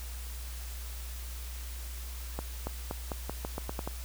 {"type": "accelerating click train", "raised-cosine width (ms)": 1, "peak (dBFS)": -20, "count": 10, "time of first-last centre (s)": [2.39, 3.875], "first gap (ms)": 280, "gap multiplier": 0.86, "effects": ["added 60 Hz sine -38 dBFS peak until 4.04 s", "white hiss -47 dBFS RMS until 4.04 s"]}